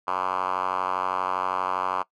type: tone with band-pass filter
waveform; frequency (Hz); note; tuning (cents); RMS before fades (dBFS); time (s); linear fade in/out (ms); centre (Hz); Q
5% pulse; 92.5; F#2; 0; -27; 0.07-2.03; 10; 1100; 3
effects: noise-tail reverb RT60 0.1 s tail -21 dB re dry